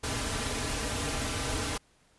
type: noise with comb filter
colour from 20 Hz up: pink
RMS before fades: -32 dBFS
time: 0.03-1.78 s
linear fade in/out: 10 ms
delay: 5.5 ms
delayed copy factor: -0.75
effects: pink hiss -65 dBFS RMS until 2.18 s + resampled to 24000 Hz